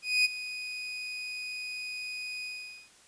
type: tone with ADSR envelope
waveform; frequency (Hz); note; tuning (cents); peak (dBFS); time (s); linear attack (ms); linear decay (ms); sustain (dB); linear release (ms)
30% pulse; 2489; D#7; 0; -18; 0.02-2.9; 230; 20; -15; 460
effects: white hiss -58 dBFS RMS until 3.07 s + resampled to 22050 Hz